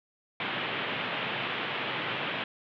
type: band-pass noise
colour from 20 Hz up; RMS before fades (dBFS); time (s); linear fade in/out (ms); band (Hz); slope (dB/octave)
white; -33; 0.4-2.44; 2; 110 to 3300; 48
effects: none